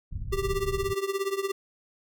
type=low-pass noise; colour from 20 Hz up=pink; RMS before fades=-33 dBFS; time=0.11-0.94 s; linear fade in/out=10 ms; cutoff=140 Hz; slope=24 dB/octave
type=tone with tremolo; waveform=square; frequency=392 Hz; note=G4; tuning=in tune; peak=-24 dBFS; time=0.32-1.52 s; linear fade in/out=10 ms; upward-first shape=triangle; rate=17 Hz; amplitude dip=90%
effects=none